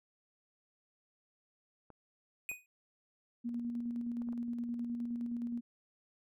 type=clicks; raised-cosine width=1 ms; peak=-40 dBFS; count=5; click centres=1.903 / 2.515 / 4.218 / 4.288 / 4.331 s
type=tone with exponential decay; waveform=square; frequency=2489 Hz; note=D#7; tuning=in tune; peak=-34 dBFS; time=2.49-2.66 s; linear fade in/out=1 ms; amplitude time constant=36 ms
type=tone with tremolo; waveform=sine; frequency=237.6 Hz; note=A#3; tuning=33 cents sharp; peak=-34 dBFS; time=3.44-5.61 s; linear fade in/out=20 ms; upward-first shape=square; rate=9.6 Hz; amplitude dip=30%
effects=none